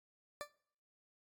20% pulse tone with exponential decay, 587.3 Hz, D5, in tune, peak -32 dBFS, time 0.41-0.51 s, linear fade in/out 0 ms, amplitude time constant 21 ms, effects noise-tail reverb RT60 0.6 s tail -21 dB re dry + MP3 96 kbps

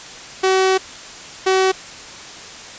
sawtooth tone bursts at uneven times, 378.6 Hz, F#4, 40 cents sharp, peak -9 dBFS, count 2, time 0.43-0.78 / 1.46-1.72 s, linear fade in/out 10 ms, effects white hiss -35 dBFS RMS until 2.78 s + resampled to 16000 Hz

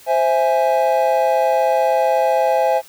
triangle chord, C augmented, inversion none, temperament equal, 523.3 / 659.3 / 830.6 Hz, C5 / E5 / G#5, 0 / 0 / 0 cents, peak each -16 dBFS, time 0.06-2.82 s, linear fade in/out 50 ms, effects white hiss -45 dBFS RMS until 2.88 s

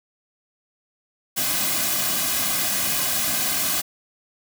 white noise with comb filter, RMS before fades -23 dBFS, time 1.36-3.82 s, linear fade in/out 20 ms, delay 2.2 ms, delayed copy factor -0.75, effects none

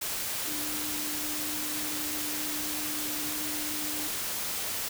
sine tone in noise, 301.3 Hz, D4, 44 cents sharp, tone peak -39 dBFS, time 0.47-4.08 s, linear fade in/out 10 ms, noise white, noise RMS -33 dBFS, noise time 0.01-4.89 s, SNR -9 dB, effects none

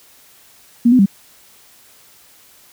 sine tone with pitch steps, 237.6 / 253.9 / 196.4 Hz, A#3 / B3 / G3, +33 / +48 / +4 cents, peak -7 dBFS, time 0.85-1.06 s, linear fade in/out 10 ms, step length 70 ms, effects white hiss -48 dBFS RMS until 2.72 s

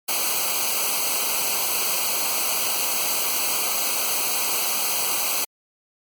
white noise with comb filter, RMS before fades -23 dBFS, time 0.08-5.45 s, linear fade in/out 10 ms, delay 0.56 ms, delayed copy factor -0.95, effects MP3 96 kbps

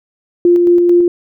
sine tone with tremolo, 349.2 Hz, F4, in tune, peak -5 dBFS, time 0.45-1.08 s, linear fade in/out 2 ms, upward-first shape square, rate 4.5 Hz, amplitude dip 25%, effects none

